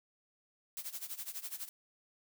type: noise with tremolo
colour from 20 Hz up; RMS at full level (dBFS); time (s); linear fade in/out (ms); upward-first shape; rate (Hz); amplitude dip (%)
blue; -40; 0.77-1.69; 0; sine; 12; 85
effects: none